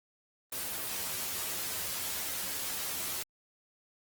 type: noise with comb filter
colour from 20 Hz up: white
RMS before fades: -36 dBFS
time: 0.52-3.23 s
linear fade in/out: 5 ms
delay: 11 ms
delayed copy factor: +0.8
effects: Opus 24 kbps